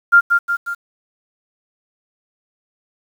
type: tone with echo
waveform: sine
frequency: 1396.9 Hz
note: F6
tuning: in tune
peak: -5 dBFS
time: 0.12-0.21 s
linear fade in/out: 20 ms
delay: 180 ms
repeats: 3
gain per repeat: -5 dB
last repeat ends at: 0.75 s
effects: 7-bit